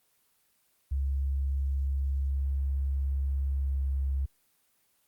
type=tone with pitch glide; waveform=sine; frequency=68.4 to 67.85 Hz; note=C#2 to C#2; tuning=-23 to -36 cents; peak=-26 dBFS; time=0.91-4.26 s; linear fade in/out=10 ms; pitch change=-13 cents; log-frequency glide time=3.58-3.79 s; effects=white hiss -70 dBFS RMS until 5.07 s + Opus 24 kbps